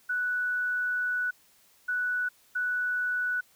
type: tone bursts at uneven times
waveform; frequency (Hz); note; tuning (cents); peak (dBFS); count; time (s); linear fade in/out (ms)
sine; 1480; F#6; 0; -26; 3; 0.09-1.31 / 1.88-2.29 / 2.55-3.41; 10
effects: white hiss -62 dBFS RMS until 3.55 s